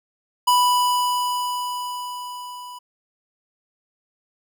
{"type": "tone with level ramp", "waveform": "square", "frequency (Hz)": 987.8, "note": "B5", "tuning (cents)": 0, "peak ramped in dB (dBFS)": [-14, -36], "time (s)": [0.47, 2.79], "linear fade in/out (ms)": 10, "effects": []}